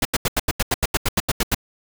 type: noise bursts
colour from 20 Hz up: pink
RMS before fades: -19 dBFS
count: 14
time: 0.02-1.547 s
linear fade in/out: 5 ms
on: 32 ms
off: 83 ms
effects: none